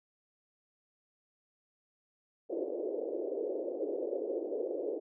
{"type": "band-pass noise", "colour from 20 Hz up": "white", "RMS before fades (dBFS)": -36, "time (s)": [2.49, 5], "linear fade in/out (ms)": 20, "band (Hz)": [330, 540], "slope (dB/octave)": 48, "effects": []}